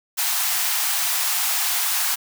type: high-pass noise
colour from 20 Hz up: white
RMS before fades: -22 dBFS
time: 0.17-2.16 s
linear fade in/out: 20 ms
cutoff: 680 Hz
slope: 96 dB/octave
effects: none